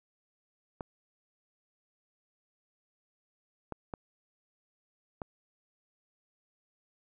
clicks, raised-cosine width 1 ms, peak -23 dBFS, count 4, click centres 0.808 / 3.723 / 3.938 / 5.218 s, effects none

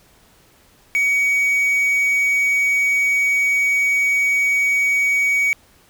triangle tone with quantisation, 2255 Hz, C#7, 29 cents sharp, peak -13 dBFS, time 0.95-5.53 s, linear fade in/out 0 ms, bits 6, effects pink hiss -53 dBFS RMS until 5.89 s

